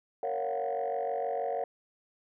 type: chord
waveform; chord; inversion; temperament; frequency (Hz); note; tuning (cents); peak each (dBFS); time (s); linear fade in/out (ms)
sine; Gb major seventh; first; just; 462.5 / 555 / 693.7 / 740; Bb4 / Db5 / F5 / Gb5; -14 / +2 / -12 / 0; -34; 0.23-1.64; 2
effects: tanh soft clip ceiling -24 dBFS